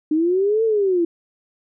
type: linear two-way sweep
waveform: sine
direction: up then down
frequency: 300 to 455 to 330.2 Hz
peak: -15 dBFS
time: 0.11-1.05 s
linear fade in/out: 5 ms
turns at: 0.64 s
effects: none